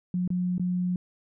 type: tone with dropouts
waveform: sine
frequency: 180 Hz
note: F#3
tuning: 47 cents flat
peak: -24 dBFS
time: 0.14-0.96 s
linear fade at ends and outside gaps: 2 ms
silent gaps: 0.277-0.303 / 0.581-0.596 s
effects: none